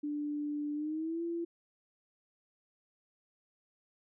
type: tone with pitch glide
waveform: sine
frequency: 294.6 to 338.4 Hz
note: D4 to E4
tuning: +6 to +45 cents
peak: -33 dBFS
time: 0.03-1.45 s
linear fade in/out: 10 ms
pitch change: +239 cents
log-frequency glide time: 0.74-1.23 s
effects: none